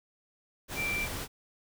sine tone in noise, 2349 Hz, D7, in tune, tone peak -30 dBFS, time 0.75-1.08 s, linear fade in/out 50 ms, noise pink, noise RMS -37 dBFS, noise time 0.68-1.28 s, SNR +4 dB, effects none

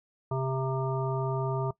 harmonic tone, 132.4 Hz, C3, 21 cents sharp, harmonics 1 / 3 / 5 / 7 / 9, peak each -29 / -34 / -36 / -37 / -39 dBFS, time 0.31-1.71 s, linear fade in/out 5 ms, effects noise-tail reverb RT60 0.1 s tail -20 dB re dry

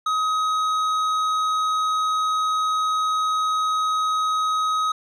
sine tone with tanh clipping, 1265 Hz, D#6, 28 cents sharp, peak -21 dBFS, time 0.06-4.92 s, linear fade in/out 5 ms, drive 10 dB, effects none

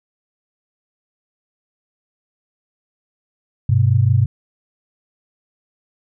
sine tone pair together, 100 / 125.99 Hz, G2 / B2, +35 / +35 cents, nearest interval major third, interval 400 cents, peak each -14 dBFS, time 3.69-4.26 s, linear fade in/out 5 ms, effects none

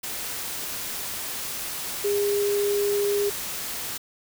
sine tone in noise, 407.4 Hz, G#4, 33 cents flat, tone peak -21 dBFS, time 2.04-3.3 s, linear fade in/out 10 ms, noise white, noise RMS -32 dBFS, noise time 0.03-3.98 s, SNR +8 dB, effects none

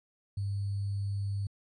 sine tone with sample-and-hold, 99.8 Hz, G2, 32 cents sharp, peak -30 dBFS, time 0.37-1.47 s, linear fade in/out 5 ms, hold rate 4410 Hz, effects resampled to 24000 Hz

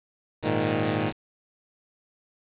10% pulse chord, Ab suspended second, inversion none, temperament equal, 103.83 / 116.54 / 155.56 Hz, Ab2 / Bb2 / Eb3, 0 / 0 / 0 cents, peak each -20 dBFS, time 0.42-1.13 s, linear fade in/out 50 ms, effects resampled to 8000 Hz + 7-bit

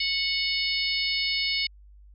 harmonic tone, 735 Hz, F#5, 12 cents flat, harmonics 3 / 4 / 5 / 6 / 7, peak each -29 / -32 / -33 / -29 / -32 dBFS, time 0-1.67 s, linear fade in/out 5 ms, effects added 50 Hz sine -48 dBFS peak until 2.14 s

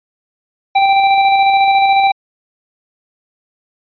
square tone with tremolo, 784 Hz, G5, in tune, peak -8 dBFS, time 0.75-2.12 s, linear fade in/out 10 ms, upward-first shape square, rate 14 Hz, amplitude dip 25%, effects resampled to 11025 Hz

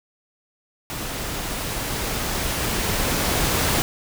pink noise with level ramp, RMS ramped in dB -30 to -20 dBFS, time 0.9-3.82 s, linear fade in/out 0 ms, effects none

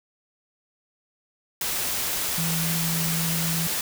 sine tone in noise, 164.81 Hz, E3, in tune, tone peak -26 dBFS, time 2.38-3.67 s, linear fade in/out 2 ms, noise white, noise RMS -27 dBFS, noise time 1.61-3.81 s, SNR -2 dB, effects none

